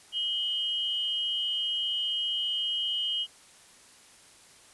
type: tone pair together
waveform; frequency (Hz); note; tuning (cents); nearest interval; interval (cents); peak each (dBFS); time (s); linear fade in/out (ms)
sine; 2914 / 3149; F#7 / G7; -27 / +7; minor second; 134; -30 / -30; 0.12-3.27; 50
effects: white hiss -55 dBFS RMS until 4.73 s + resampled to 24000 Hz